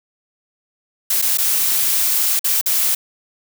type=noise with dropouts; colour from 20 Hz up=blue; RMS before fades=-17 dBFS; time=1.1-2.95 s; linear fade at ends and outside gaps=5 ms; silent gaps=1.217-1.223 / 1.374-1.383 / 2.394-2.443 / 2.613-2.659 s; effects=none